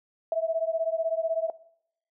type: beating tone pair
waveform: sine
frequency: 647 / 663 Hz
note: E5 / E5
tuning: -32 / +10 cents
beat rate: 16 Hz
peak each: -27 dBFS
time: 0.32-1.5 s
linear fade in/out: 2 ms
effects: noise-tail reverb RT60 0.7 s tail -20 dB re dry